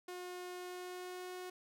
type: tone with pitch glide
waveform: sawtooth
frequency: 360 to 364.6 Hz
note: F#4 to F#4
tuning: -47 to -25 cents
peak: -40 dBFS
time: 0.08-1.5 s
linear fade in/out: 5 ms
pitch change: +22 cents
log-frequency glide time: 0.53-1.34 s
effects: none